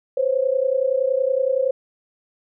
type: tone pair together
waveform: sine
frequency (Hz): 511.3 / 542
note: C5 / C#5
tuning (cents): -40 / -39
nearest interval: minor second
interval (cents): 101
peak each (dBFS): -20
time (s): 0.17-1.71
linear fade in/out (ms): 5
effects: none